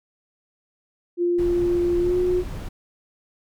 sine tone with pitch glide, 349.2 to 360.9 Hz, F4 to F#4, 0 to -43 cents, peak -18 dBFS, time 1.17-2.44 s, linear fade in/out 50 ms, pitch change +57 cents, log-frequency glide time 2.01-2.16 s
brown noise, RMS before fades -31 dBFS, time 1.38-2.69 s, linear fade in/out 10 ms
effects none

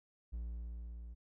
triangle tone with level ramp, 58 Hz, A#1, 8 cents flat, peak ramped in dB -36 to -44 dBFS, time 0.32-1.15 s, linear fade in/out 20 ms, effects none

